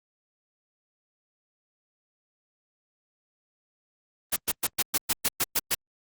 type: noise bursts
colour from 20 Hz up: white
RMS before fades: -24 dBFS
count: 10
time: 4.32-5.75 s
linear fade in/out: 10 ms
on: 44 ms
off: 110 ms
effects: Opus 24 kbps